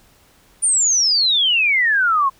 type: exponential sweep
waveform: sine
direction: down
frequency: 9397 to 1046.5 Hz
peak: -13 dBFS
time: 0.62-2.3 s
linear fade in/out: 20 ms
effects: pink hiss -53 dBFS RMS until 2.39 s